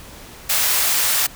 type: high-pass noise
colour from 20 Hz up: white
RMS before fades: -18 dBFS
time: 0.49-1.27 s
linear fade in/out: 10 ms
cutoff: 690 Hz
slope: 12 dB/octave
effects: pink hiss -40 dBFS RMS until 1.35 s